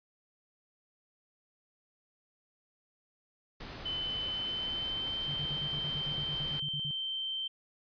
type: noise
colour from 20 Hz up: pink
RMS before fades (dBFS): -44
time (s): 3.6-6.6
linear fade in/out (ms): 5
type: tone with pitch glide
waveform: sine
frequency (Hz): 3042 to 3117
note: F#7 to G7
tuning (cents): +47 to -11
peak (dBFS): -33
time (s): 3.85-7.48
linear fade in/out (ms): 10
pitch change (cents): +42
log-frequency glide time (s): 4.23-5.3
type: tone bursts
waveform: sine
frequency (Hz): 146.83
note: D3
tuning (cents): 0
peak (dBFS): -38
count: 15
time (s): 5.28-6.91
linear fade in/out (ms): 0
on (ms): 62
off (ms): 50
effects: resampled to 11025 Hz